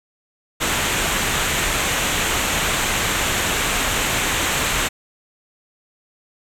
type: noise with comb filter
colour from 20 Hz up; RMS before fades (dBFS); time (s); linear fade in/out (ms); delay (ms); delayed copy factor
pink; -20; 0.6-4.89; 20; 0.2; -0.5
effects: low-pass 11000 Hz 12 dB/octave